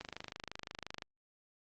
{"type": "click train", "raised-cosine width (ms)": 0.2, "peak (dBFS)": -24, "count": 27, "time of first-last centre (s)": [0.01, 1.022], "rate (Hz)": 25.7, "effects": ["low-pass 6000 Hz 12 dB/octave", "Opus 32 kbps"]}